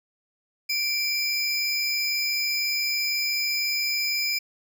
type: tone pair together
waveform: square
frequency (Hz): 2349 / 5021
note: D7 / D#8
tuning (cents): 0 / +15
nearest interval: octave + minor second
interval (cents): 1315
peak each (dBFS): -27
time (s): 0.69-4.39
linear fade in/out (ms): 10
effects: none